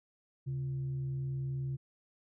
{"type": "tone with frequency modulation", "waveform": "sine", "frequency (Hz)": 134.9, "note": "C#3", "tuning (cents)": -47, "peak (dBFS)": -33, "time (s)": [0.46, 1.77], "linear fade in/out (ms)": 20, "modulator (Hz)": 209, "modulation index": 0.21, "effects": []}